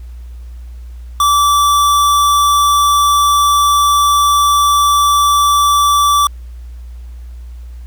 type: tone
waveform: square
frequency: 1160 Hz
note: D6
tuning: 22 cents flat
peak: -9 dBFS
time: 1.2-6.27 s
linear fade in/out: 2 ms
effects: added 60 Hz sine -27 dBFS peak until 7.86 s + pink hiss -52 dBFS RMS until 7.86 s